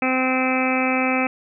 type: harmonic tone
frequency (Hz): 258.5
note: C4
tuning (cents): -21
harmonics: 1 / 2 / 3 / 4 / 5 / 6 / 7 / 8 / 9 / 10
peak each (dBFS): -22 / -26 / -26 / -34 / -28 / -35 / -36 / -30 / -26 / -27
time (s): 0.02-1.27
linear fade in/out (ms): 2
effects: none